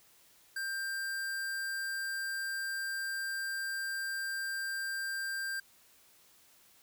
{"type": "tone", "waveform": "square", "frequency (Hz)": 1575, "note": "G6", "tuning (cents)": 8, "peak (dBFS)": -35, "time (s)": [0.56, 5.6], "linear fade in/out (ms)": 5, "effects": ["white hiss -63 dBFS RMS until 6.82 s"]}